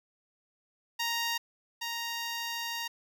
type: tone pair in turn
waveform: 10% pulse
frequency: 933 / 933 Hz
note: A#5 / A#5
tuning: +1 / +1 cents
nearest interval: unison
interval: 0 cents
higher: neither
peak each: -21 / -25 dBFS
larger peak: first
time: 0.99-1.38 / 1.81-2.88 s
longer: second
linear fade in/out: 10 ms
effects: none